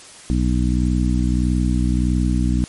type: harmonic tone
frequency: 61.6 Hz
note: B1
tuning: 4 cents flat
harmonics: 1 / 2 / 3 / 4 / 5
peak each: -18 / -23 / -22 / -23 / -26 dBFS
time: 0.3-2.64 s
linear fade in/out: 0 ms
effects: white hiss -41 dBFS RMS until 2.68 s + MP3 48 kbps